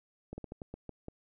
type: slowing click train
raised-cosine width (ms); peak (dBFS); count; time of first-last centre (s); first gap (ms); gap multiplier
2; -28; 8; 0.33-1.084; 50; 1.25
effects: none